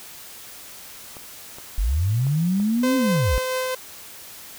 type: clicks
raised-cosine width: 1 ms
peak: -26 dBFS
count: 5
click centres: 1.168 / 1.585 / 2.268 / 2.6 / 3.163 s
type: linear two-way sweep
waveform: sine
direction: up then down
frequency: 40.99 to 271.8 to 40.99 Hz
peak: -18 dBFS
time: 1.78-3.38 s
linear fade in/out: 0 ms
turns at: 2.96 s
type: tone with tremolo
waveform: sawtooth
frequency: 514 Hz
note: C5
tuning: 31 cents flat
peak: -18 dBFS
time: 2.83-3.75 s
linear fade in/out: 5 ms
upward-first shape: triangle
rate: 4.4 Hz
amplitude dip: 25%
effects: white hiss -41 dBFS RMS until 4.58 s